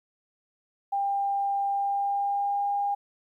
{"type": "tone with pitch glide", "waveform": "sine", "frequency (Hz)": [797, 807.7], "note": ["G5", "G#5"], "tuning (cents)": [28, -48], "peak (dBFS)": -24, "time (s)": [0.92, 2.95], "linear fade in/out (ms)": 10, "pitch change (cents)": 24, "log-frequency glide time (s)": [1.7, 2.67], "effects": ["11-bit"]}